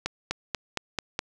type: accelerating click train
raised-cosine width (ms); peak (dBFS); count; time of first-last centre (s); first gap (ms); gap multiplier
0.2; -10; 6; 0.06-1.191; 250; 0.95
effects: none